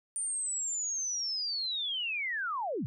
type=linear sweep; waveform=sine; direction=down; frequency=9100 to 93.5 Hz; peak=-31 dBFS; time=0.16-2.86 s; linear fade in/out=0 ms; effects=none